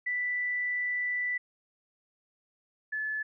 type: tone pair in turn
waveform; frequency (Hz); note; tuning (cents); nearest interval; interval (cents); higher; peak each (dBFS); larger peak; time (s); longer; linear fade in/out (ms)
sine; 1977 / 1728; B6 / A6; +1 / -32; major second; 233; first; -28 / -30; first; 0.06-1.38 / 2.92-3.23; first; 10
effects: none